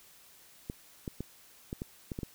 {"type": "clicks", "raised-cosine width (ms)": 3, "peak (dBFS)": -23, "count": 8, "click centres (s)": [0.699, 1.078, 1.206, 1.729, 1.819, 2.118, 2.189, 2.232], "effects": ["white hiss -58 dBFS RMS until 2.34 s"]}